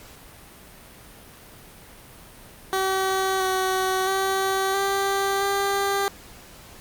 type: tone with pitch steps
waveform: 15% pulse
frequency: 381.7 / 376.7 / 385.1 / 393 / 396.9 Hz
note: G4 / F#4 / G4 / G4 / G4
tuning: -46 / +31 / -31 / +4 / +22 cents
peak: -15 dBFS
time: 2.73-6.08 s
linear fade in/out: 0 ms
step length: 670 ms
effects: pink hiss -46 dBFS RMS until 6.8 s + Opus 48 kbps